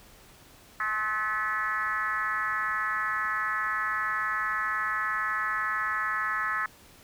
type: tone with frequency modulation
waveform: sine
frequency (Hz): 1510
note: F#6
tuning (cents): +35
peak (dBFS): -26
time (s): 0.8-6.66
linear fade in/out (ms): 2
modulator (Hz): 222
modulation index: 1.9
effects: pink hiss -54 dBFS RMS until 7.03 s